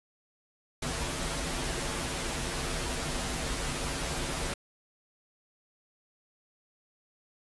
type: noise with comb filter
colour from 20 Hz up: pink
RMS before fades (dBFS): -33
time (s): 0.82-4.54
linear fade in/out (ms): 5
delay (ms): 9.8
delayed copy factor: -0.75
effects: resampled to 24000 Hz